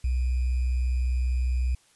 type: tone with sample-and-hold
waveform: sine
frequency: 62.6 Hz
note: B1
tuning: 24 cents sharp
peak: -22 dBFS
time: 0.04-1.75 s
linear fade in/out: 5 ms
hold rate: 2450 Hz
effects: white hiss -61 dBFS RMS until 1.95 s + resampled to 24000 Hz